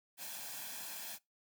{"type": "noise with comb filter", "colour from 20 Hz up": "white", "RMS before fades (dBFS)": -45, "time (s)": [0.17, 1.19], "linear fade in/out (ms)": 50, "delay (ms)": 1.2, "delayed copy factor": 0.6, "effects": ["noise-tail reverb RT60 0.2 s tail -23 dB re dry", "high-pass 200 Hz 12 dB/octave"]}